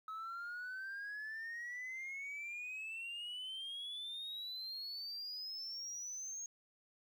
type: exponential sweep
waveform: sine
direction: up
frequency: 1281 to 6570 Hz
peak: -40 dBFS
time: 0.08-6.46 s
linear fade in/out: 2 ms
effects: tanh soft clip ceiling -41 dBFS + 12-bit